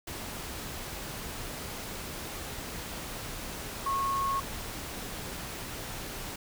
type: tone in noise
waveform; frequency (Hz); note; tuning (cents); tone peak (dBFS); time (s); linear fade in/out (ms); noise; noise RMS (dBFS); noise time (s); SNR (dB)
sine; 1095; C#6; -22; -27; 3.86-4.4; 5; pink; -39; 0.07-6.36; +9
effects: none